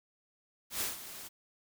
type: noise with ADSR envelope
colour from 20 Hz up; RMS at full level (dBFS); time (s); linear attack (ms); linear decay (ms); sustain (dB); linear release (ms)
white; -33; 0.7-1.29; 110; 150; -13; 20
effects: none